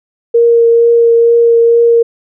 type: tone with vibrato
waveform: sine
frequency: 466.2 Hz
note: A#4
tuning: in tune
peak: -4 dBFS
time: 0.34-2.03 s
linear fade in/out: 10 ms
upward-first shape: triangle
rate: 2.2 Hz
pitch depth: 12 cents each way
effects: none